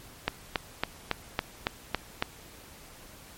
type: click train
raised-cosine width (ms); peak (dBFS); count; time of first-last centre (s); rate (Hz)
0.3; -9; 8; 0.28-2.224; 3.6
effects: pink hiss -50 dBFS RMS until 3.37 s + MP3 64 kbps